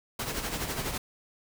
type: noise with tremolo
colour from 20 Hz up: pink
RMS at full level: -31 dBFS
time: 0.19-0.98 s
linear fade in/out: 5 ms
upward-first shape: sine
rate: 12 Hz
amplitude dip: 55%
effects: none